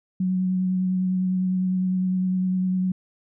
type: tone with vibrato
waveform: sine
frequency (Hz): 185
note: F#3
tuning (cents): 0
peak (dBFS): -20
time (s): 0.2-2.92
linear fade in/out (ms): 5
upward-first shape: sine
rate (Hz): 9.9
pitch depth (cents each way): 15
effects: none